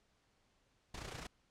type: noise with amplitude modulation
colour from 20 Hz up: pink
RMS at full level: -44 dBFS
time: 0.94-1.27 s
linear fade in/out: 5 ms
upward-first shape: sine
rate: 29 Hz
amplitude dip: 60%
effects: pink hiss -75 dBFS RMS until 1.5 s + low-pass 7000 Hz 12 dB/octave